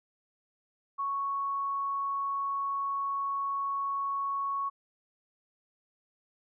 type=tone; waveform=sine; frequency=1108.7 Hz; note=C#6; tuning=in tune; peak=-29 dBFS; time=0.98-4.7 s; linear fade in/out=20 ms; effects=none